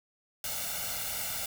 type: noise with comb filter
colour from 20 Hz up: white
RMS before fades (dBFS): -35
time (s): 0.44-1.46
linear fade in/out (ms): 2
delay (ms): 1.4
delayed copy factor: +0.9
effects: none